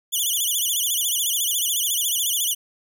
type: tone with vibrato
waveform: 10% pulse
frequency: 3194 Hz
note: G7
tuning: 32 cents sharp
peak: -13 dBFS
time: 0.12-2.55 s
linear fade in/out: 20 ms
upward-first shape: sine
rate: 14 Hz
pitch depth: 170 cents each way
effects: none